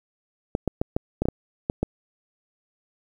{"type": "clicks", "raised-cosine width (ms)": 2, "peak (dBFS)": -9, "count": 9, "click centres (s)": [0.551, 0.677, 0.815, 0.965, 1.22, 1.255, 1.286, 1.699, 1.83], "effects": ["8-bit"]}